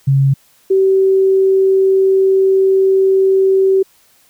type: tone pair in turn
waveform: sine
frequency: 136.7 / 383.9 Hz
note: C#3 / G4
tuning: -24 / -36 cents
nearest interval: octave + tritone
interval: 1788 cents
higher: second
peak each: -8 dBFS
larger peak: neither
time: 0.07-0.34 / 0.7-3.83 s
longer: second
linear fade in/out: 10 ms
effects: white hiss -52 dBFS RMS until 4.29 s